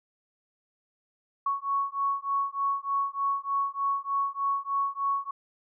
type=beating tone pair; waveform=sine; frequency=1108.7 / 1112 Hz; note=C#6 / C#6; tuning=0 / +5 cents; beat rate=3.3 Hz; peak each=-29 dBFS; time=1.46-5.31 s; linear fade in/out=5 ms; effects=none